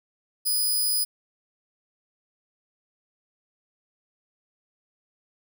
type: tone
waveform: 5% pulse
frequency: 4978 Hz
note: D#8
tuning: in tune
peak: -15 dBFS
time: 0.45-1.05 s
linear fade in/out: 20 ms
effects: none